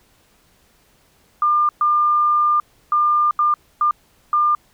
sine tone bursts at uneven times, 1200 Hz, D6, 37 cents sharp, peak -13 dBFS, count 6, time 1.42-1.69 / 1.81-2.6 / 2.92-3.31 / 3.39-3.54 / 3.81-3.91 / 4.33-4.55 s, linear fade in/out 2 ms, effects pink hiss -57 dBFS RMS until 4.73 s

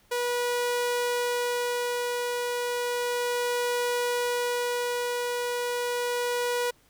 sawtooth tone with tremolo, 486.2 Hz, B4, 27 cents flat, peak -21 dBFS, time 0.11-6.71 s, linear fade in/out 10 ms, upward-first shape sine, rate 0.33 Hz, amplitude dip 25%, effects pink hiss -62 dBFS RMS until 6.89 s

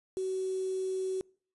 sine tone with quantisation, 377 Hz, F#4, 32 cents sharp, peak -30 dBFS, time 0.17-1.21 s, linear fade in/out 0 ms, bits 8, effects noise-tail reverb RT60 0.5 s tail -26 dB re dry + resampled to 24000 Hz

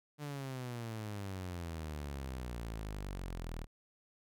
sawtooth exponential sweep, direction down, 150 to 38.3 Hz, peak -36 dBFS, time 0.18-3.67 s, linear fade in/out 50 ms, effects none

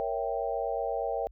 sine chord, A# diminished seventh, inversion none, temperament equal, 466.2 / 554.4 / 659.3 / 784 Hz, A#4 / C#5 / E5 / G5, 0 / 0 / 0 / 0 cents, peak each -34 dBFS, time 0-1.27 s, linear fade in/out 0 ms, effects added 50 Hz sine -50 dBFS peak until 1.31 s

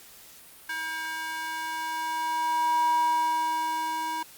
square tone with high-pass filter sweep, 320 Hz, D#4, 49 cents sharp, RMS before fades -28 dBFS, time 0.69-4.23 s, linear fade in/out 5 ms, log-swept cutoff 1400 to 760 Hz, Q 7.2, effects white hiss -50 dBFS RMS until 4.37 s + Opus 48 kbps

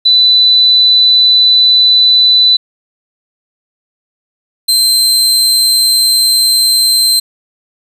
sine / sawtooth tone pair in turn, 3991 / 4115 Hz, B7 / C8, +17 / -30 cents, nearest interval minor second, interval 53 cents, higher second, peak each -4 dBFS, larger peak neither, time 0.05-2.57 / 4.68-7.2 s, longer neither, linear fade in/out 10 ms, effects resampled to 32000 Hz + 7-bit

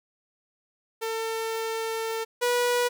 sawtooth tone pair in turn, 449.1 / 487.2 Hz, A4 / B4, +35 / -24 cents, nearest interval minor second, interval 141 cents, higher second, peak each -24 / -18 dBFS, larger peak second, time 1.01-2.25 / 2.41-2.89 s, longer first, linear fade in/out 20 ms, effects none

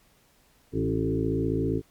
harmonic tone with a mistuned harmonic, 55 Hz, A1, in tune, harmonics 1 / 2 / 3 / 5 / 6 / 7 / 8, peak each -35 / -30 / -32 / -29 / -32 / -31 / -32 dBFS, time 0.72-1.82 s, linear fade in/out 50 ms, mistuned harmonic 6, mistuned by +20 cents, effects pink hiss -62 dBFS RMS until 1.9 s + MP3 96 kbps

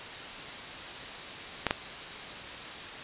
clicks, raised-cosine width 0.3 ms, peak -9 dBFS, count 2, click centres 1.667 / 1.709 s, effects white hiss -40 dBFS RMS until 3.03 s + resampled to 8000 Hz

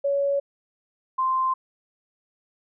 sine tone pair in turn, 561 / 1043.5 Hz, C#5 / C6, +21 / -5 cents, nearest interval major seventh, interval 1074 cents, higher second, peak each -20 dBFS, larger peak neither, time 0.04-0.4 / 1.18-1.54 s, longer neither, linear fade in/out 10 ms, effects none

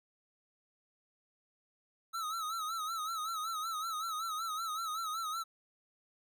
square tone with vibrato, 1296 Hz, E6, 30 cents flat, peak -36 dBFS, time 2.13-5.44 s, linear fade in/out 20 ms, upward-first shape sine, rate 5.3 Hz, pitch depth 84 cents each way, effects none

